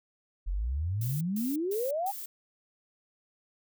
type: exponential sweep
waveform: sine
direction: up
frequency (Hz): 41.2 to 830.6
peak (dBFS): -28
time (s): 0.46-2.12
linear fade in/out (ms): 20
type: noise bursts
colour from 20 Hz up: violet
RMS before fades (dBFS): -40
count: 4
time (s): 1.01-2.26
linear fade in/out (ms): 5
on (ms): 200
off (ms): 150
effects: none